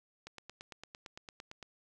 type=click train; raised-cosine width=0.2 ms; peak=-29 dBFS; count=13; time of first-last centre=0.27-1.627 s; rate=8.84 Hz; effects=none